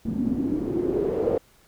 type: noise with low-pass filter sweep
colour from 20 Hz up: white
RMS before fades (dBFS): -25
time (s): 0.05-1.38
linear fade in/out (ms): 5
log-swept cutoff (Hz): 220 to 500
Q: 8.2
effects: pink hiss -58 dBFS RMS until 1.67 s